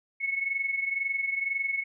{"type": "tone pair together", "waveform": "sine", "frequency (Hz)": [2195, 2217], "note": ["C#7", "C#7"], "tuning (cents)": [-18, 0], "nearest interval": "unison", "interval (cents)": 18, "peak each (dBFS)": [-28, -33], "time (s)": [0.2, 1.84], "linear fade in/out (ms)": 20, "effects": []}